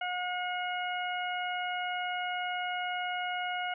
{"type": "harmonic tone", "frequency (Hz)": 722, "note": "F#5", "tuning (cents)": -43, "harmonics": [1, 2, 3, 4], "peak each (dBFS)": [-34, -37, -39, -40], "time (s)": [0.01, 3.74], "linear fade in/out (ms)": 5, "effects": []}